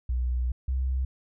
sine tone pair in turn, 61.74 / 64.88 Hz, B1 / C2, 0 / -14 cents, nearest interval minor second, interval 86 cents, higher second, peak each -24 dBFS, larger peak neither, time 0.09-0.52 / 0.68-1.05 s, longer first, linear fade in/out 5 ms, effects none

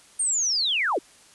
sine linear sweep, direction down, 8930 to 247.1 Hz, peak -21 dBFS, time 0.19-0.99 s, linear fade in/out 10 ms, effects white hiss -53 dBFS RMS until 1.34 s + resampled to 24000 Hz

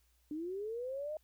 sine linear sweep, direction up, 291.8 to 627 Hz, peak -37 dBFS, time 0.31-1.17 s, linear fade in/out 2 ms, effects added 60 Hz sine -70 dBFS peak until 1.23 s + white hiss -75 dBFS RMS until 1.23 s

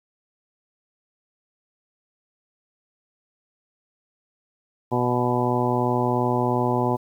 harmonic tone with a mistuned harmonic, 122.9 Hz, B2, 8 cents flat, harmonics 1 / 2 / 3 / 4 / 5 / 6 / 7 / 8, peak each -26 / -26 / -26 / -30 / -30 / -30 / -27 / -29 dBFS, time 4.91-6.97 s, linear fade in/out 20 ms, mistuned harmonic 8, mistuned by +20 cents, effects 9-bit

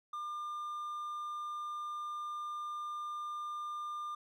triangle tone, 1200 Hz, D6, 37 cents sharp, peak -36 dBFS, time 0.13-4.15 s, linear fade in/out 5 ms, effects none

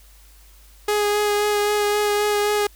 sawtooth tone with vibrato, 415.3 Hz, G#4, in tune, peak -14 dBFS, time 0.88-2.67 s, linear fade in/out 5 ms, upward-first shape sine, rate 3.8 Hz, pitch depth 14 cents each way, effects added 50 Hz sine -47 dBFS peak until 2.75 s + white hiss -53 dBFS RMS until 2.75 s

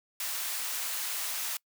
white high-pass noise, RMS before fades -34 dBFS, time 0.2-1.57 s, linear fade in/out 2 ms, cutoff 820 Hz, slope 12 dB/octave, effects noise-tail reverb RT60 0.1 s tail -25 dB re dry

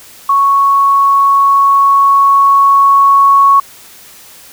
sine tone with level ramp, 1108.7 Hz, C#6, in tune, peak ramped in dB -6 to -3 dBFS, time 0.29-3.6 s, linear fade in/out 5 ms, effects white hiss -37 dBFS RMS until 4.52 s

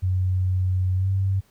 sine tone with pitch glide, 92.5 to 96.37 Hz, F#2 to G2, 0 to -29 cents, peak -19 dBFS, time 0.02-1.41 s, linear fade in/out 20 ms, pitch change +71 cents, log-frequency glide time 0.95-1.09 s, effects pink hiss -61 dBFS RMS until 1.5 s

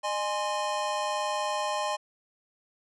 square chord, Ab major, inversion second, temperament equal with one note detuned, 607.7 / 830.6 / 1046.5 Hz, Eb5 / Ab5 / C6, -41 / 0 / 0 cents, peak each -33 dBFS, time 0.03-1.97 s, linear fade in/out 20 ms, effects resampled to 22050 Hz

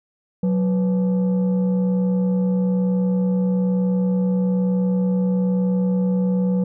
sine tone pair together, 185 / 493.9 Hz, F#3 / B4, 0 / 0 cents, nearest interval octave + perfect fourth, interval 1700 cents, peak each -15 / -24 dBFS, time 0.43-6.64 s, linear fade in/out 5 ms, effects tanh soft clip ceiling -14 dBFS

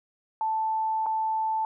sine tone with dropouts, 880 Hz, A5, in tune, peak -24 dBFS, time 0.41-1.65 s, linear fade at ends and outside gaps 1 ms, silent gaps 1.06-1.065 s, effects none

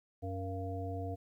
harmonic tone with a mistuned harmonic, 93.6 Hz, F#2, 20 cents sharp, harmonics 1 / 3 / 5 / 7, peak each -38 / -44 / -44 / -43 dBFS, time 0.22-1.16 s, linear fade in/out 20 ms, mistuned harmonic 7, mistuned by +86 cents, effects 12-bit

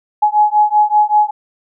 sine beating tone pair, 840 / 845.2 Hz, G#5 / G#5, +19 / +30 cents, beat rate 5.2 Hz, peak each -12 dBFS, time 0.22-1.31 s, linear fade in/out 10 ms, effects none

